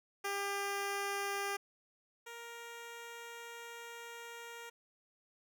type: tone pair in turn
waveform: 10% pulse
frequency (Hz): 399.8 / 468.2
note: G4 / A#4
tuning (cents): +34 / +8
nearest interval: minor third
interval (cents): 274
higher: second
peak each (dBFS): -27 / -38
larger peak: first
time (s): 0.24-1.57 / 2.26-4.7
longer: second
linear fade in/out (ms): 10
effects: none